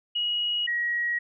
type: tone pair in turn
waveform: sine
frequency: 2900 / 1903 Hz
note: F#7 / A#6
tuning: -35 / +35 cents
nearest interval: perfect fifth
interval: 730 cents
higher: first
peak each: -24 dBFS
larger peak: neither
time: 0.15-0.67 / 0.67-1.19 s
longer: neither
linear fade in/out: 10 ms
effects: none